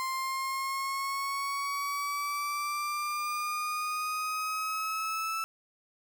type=exponential sweep; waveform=35% pulse; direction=up; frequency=1046.5 to 1318.5 Hz; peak=-29 dBFS; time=0-5.44 s; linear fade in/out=0 ms; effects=none